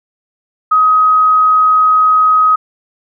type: tone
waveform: sine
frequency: 1262 Hz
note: D#6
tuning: 24 cents sharp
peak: -6 dBFS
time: 0.71-2.56 s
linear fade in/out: 10 ms
effects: none